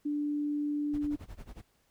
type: tone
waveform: sine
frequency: 293.7 Hz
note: D4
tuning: in tune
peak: -29 dBFS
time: 0.05-1.16 s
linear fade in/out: 10 ms
type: noise with tremolo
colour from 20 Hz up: brown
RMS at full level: -42 dBFS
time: 0.93-1.62 s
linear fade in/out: 10 ms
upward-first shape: sine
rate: 11 Hz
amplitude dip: 95%
effects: pink hiss -71 dBFS RMS until 1.9 s